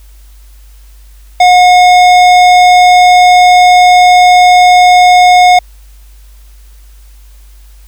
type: tone with hard clipping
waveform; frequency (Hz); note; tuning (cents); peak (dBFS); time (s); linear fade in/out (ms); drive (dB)
triangle; 723; F#5; -40; -3; 1.4-5.59; 5; 18
effects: added 50 Hz sine -33 dBFS peak until 7.87 s + white hiss -47 dBFS RMS until 7.87 s